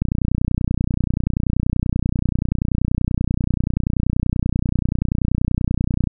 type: click train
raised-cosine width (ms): 5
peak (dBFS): -6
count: 185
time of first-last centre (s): 0.02-6.073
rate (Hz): 30.4
effects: none